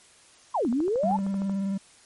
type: exponential two-way sweep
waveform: sine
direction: down then up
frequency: 1108.7 to 220 to 911 Hz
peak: -22 dBFS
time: 0.54-1.17 s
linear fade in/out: 10 ms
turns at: 0.69 s
type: click train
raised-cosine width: 1 ms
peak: -26 dBFS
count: 12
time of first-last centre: 0.65-1.496 s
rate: 13 Hz
type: tone with vibrato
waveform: triangle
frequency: 195.7 Hz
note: G3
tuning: 3 cents flat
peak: -23 dBFS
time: 1.03-1.78 s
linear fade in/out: 10 ms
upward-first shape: sine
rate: 19 Hz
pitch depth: 30 cents each way
effects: white hiss -55 dBFS RMS until 2.05 s + MP3 48 kbps